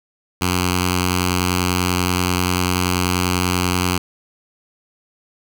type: tone with notch filter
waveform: 5% pulse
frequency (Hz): 90.3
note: F#2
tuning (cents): -42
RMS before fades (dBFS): -19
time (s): 0.41-3.98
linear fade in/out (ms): 5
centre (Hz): 590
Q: 0.62
effects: none